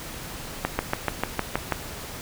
slowing click train, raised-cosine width 0.5 ms, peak -7 dBFS, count 8, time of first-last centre 0.65-1.723 s, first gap 140 ms, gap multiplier 1.03, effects pink hiss -37 dBFS RMS until 2.21 s

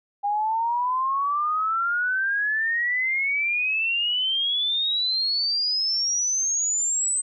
sine exponential sweep, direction up, 806 to 8210 Hz, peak -21 dBFS, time 0.23-7.22 s, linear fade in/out 20 ms, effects none

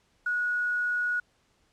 sine tone with quantisation, 1458 Hz, F#6, 26 cents flat, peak -25 dBFS, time 0.26-1.2 s, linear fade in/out 5 ms, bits 9, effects pink hiss -68 dBFS RMS until 1.72 s + low-pass 8000 Hz 12 dB/octave

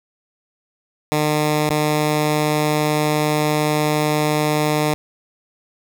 10% pulse tone with dropouts, 151.3 Hz, D#3, 48 cents flat, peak -8 dBFS, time 1.12-4.94 s, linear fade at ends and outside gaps 0 ms, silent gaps 1.693-1.703 s, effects none

